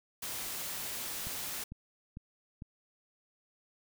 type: noise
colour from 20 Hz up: white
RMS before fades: -39 dBFS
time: 0.22-1.64 s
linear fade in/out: 5 ms
type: click train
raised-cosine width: 5 ms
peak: -31 dBFS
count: 4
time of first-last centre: 1.27-2.621 s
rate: 2.22 Hz
effects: none